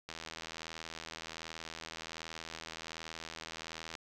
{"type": "click train", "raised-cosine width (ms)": 0.2, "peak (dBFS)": -25, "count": 315, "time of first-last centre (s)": [0.09, 3.952], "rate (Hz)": 81.3, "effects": []}